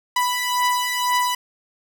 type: beating tone pair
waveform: sawtooth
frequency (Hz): 987.8 / 989.8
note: B5 / B5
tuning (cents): 0 / +4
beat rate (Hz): 2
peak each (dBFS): -20 / -17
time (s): 0.16-1.35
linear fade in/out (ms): 5
effects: none